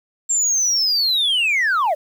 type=linear sweep; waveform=sine; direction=down; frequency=7459 to 554.4 Hz; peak=-13 dBFS; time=0.29-1.95 s; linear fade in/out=20 ms; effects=tanh soft clip ceiling -14 dBFS + 8-bit